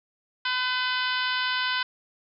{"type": "harmonic tone", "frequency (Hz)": 505, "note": "B4", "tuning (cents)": 39, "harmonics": [2, 3, 4, 5, 6, 7, 8, 9, 10], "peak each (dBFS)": [-31, -28, -35, -36, -32, -35, -36, -39, -39], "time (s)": [0.45, 1.83], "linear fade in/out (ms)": 5, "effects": []}